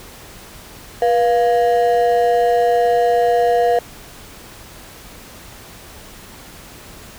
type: ring-modulated tone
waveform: triangle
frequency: 591 Hz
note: D5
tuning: 11 cents sharp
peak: -7 dBFS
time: 1.02-3.79 s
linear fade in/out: 2 ms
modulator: 108 Hz
effects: pink hiss -39 dBFS RMS until 7.18 s